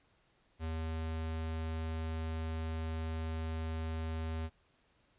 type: tone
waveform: square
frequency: 80.4 Hz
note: E2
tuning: 43 cents flat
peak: -36 dBFS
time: 0.59-4.5 s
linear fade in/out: 50 ms
effects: pink hiss -71 dBFS RMS until 5.18 s + resampled to 8000 Hz